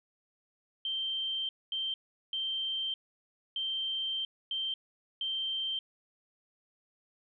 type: tone bursts at uneven times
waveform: sine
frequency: 3136 Hz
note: G7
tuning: in tune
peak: -31 dBFS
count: 6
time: 0.85-1.49 / 1.72-1.94 / 2.33-2.94 / 3.56-4.25 / 4.51-4.74 / 5.21-5.79 s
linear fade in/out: 2 ms
effects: none